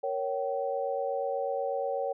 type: chord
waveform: sine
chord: G diminished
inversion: first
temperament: equal with one note detuned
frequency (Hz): 466.2 / 554.4 / 767.9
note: Bb4 / Db5 / G5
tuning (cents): 0 / 0 / -36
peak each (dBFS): -34 / -31 / -34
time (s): 0.03-2.13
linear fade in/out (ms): 10
effects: none